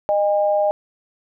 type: tone pair together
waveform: sine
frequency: 613 / 811.2 Hz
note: D#5 / G#5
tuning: -26 / -41 cents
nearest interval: perfect fourth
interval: 485 cents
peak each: -16 / -21 dBFS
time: 0.09-0.71 s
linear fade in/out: 0 ms
effects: none